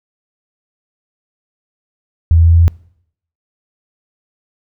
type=tone with pitch steps; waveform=sine; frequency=82.41 / 82.94 / 83.46 / 84 / 84.53 Hz; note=E2 / E2 / E2 / E2 / E2; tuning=0 / +11 / +22 / +33 / +44 cents; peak=-5 dBFS; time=2.31-2.68 s; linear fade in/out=0 ms; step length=74 ms; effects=noise-tail reverb RT60 0.7 s tail -24 dB re dry